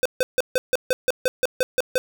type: tone bursts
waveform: square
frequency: 511 Hz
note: C5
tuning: 41 cents flat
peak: -17 dBFS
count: 12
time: 0.03-1.98 s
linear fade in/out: 0 ms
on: 25 ms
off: 150 ms
effects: none